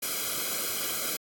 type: noise with comb filter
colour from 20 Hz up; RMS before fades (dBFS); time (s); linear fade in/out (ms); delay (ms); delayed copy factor
white; -31; 0.02-1.17; 10; 1.1; -0.9
effects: AAC 64 kbps